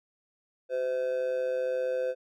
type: tone with amplitude modulation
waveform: triangle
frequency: 512 Hz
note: C5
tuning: 38 cents flat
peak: -22 dBFS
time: 0.69-2.15 s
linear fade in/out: 50 ms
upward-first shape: sine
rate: 135 Hz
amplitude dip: 65%
effects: none